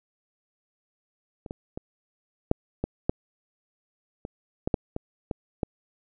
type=clicks; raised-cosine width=2 ms; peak=-25 / -20 / -20 / -6 / -13 / -8 / -21 / -12 / -8 / -17 / -15 / -12 dBFS; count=12; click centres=1.462 / 1.509 / 1.775 / 2.514 / 2.84 / 3.095 / 4.251 / 4.675 / 4.742 / 4.964 / 5.312 / 5.632 s; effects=none